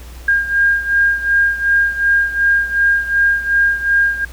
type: beating tone pair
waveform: sine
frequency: 1612 / 1614.7 Hz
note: G6 / G#6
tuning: +48 / -49 cents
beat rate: 2.7 Hz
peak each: -13 / -17 dBFS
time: 0.28-4.25 s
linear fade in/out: 5 ms
effects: added 60 Hz sine -32 dBFS peak until 4.32 s + pink hiss -41 dBFS RMS until 4.32 s